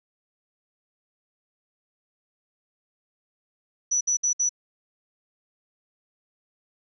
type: tone bursts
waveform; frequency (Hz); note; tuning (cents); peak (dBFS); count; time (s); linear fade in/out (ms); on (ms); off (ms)
sine; 5920; F#8; 0; -20; 4; 3.91-4.493; 10; 100; 61
effects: none